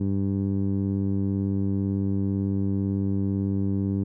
15% pulse tone with low-pass filter, 98 Hz, G2, in tune, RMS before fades -25 dBFS, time 0-4.04 s, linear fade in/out 10 ms, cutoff 270 Hz, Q 1.1, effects none

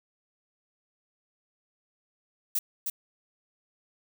violet noise with echo, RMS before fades -27 dBFS, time 2.55-2.59 s, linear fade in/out 5 ms, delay 310 ms, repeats 1, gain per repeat -4 dB, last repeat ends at 2.9 s, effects none

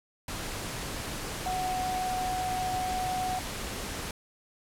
sine tone in noise, 740 Hz, F#5, in tune, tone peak -29 dBFS, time 1.46-3.39 s, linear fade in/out 2 ms, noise pink, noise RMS -36 dBFS, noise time 0.28-4.11 s, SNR +4 dB, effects low-pass 12000 Hz 12 dB/octave

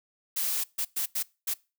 blue noise bursts at uneven times, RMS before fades -29 dBFS, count 5, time 0.36-0.64 / 0.78-0.85 / 0.96-1.06 / 1.15-1.23 / 1.47-1.54 s, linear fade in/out 10 ms, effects noise-tail reverb RT60 0.3 s tail -23 dB re dry

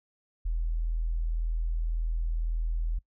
sine tone, 40.93 Hz, E1, 12 cents flat, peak -26 dBFS, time 0.45-2.99 s, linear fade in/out 10 ms, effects noise-tail reverb RT60 0.1 s tail -21 dB re dry

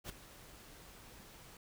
pink noise with ADSR envelope, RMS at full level -42 dBFS, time 0.04-1.57 s, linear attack 56 ms, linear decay 7 ms, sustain -14 dB, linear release 3 ms, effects none

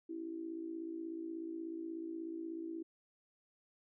sine tone with amplitude modulation, 328.9 Hz, E4, 4 cents flat, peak -37 dBFS, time 0.09-2.83 s, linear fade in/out 10 ms, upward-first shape sine, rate 56.5 Hz, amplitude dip 70%, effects none

